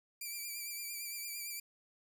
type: tone with vibrato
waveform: 5% pulse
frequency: 2349 Hz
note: D7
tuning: in tune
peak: -31 dBFS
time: 0.21-1.6 s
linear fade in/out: 5 ms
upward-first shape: sine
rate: 8.8 Hz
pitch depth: 39 cents each way
effects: none